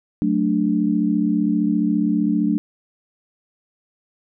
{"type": "chord", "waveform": "sine", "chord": "D major", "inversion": "first", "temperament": "equal", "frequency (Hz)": [185, 220, 293.7], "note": ["F#3", "A3", "D4"], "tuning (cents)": [0, 0, 0], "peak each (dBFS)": [-22, -20, -20], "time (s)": [0.22, 2.58], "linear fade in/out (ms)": 0, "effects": []}